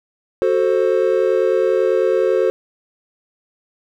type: chord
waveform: triangle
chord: F# diminished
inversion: none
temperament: equal with one note detuned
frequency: 370 / 440 / 528.1 Hz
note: F#4 / A4 / C5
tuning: 0 / 0 / +16 cents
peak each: -16 dBFS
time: 0.42-2.5 s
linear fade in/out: 0 ms
effects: none